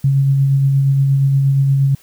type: tone with tremolo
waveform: sine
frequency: 137.3 Hz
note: C#3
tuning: 16 cents flat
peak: -9 dBFS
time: 0.04-1.95 s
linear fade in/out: 5 ms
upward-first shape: sine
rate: 8.5 Hz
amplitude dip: 25%
effects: white hiss -49 dBFS RMS until 2.02 s